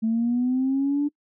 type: linear sweep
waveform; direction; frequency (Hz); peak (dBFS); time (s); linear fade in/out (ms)
sine; up; 220 to 293.7; -19; 0.02-1.09; 20
effects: noise-tail reverb RT60 0.1 s tail -25 dB re dry + tanh soft clip ceiling -15 dBFS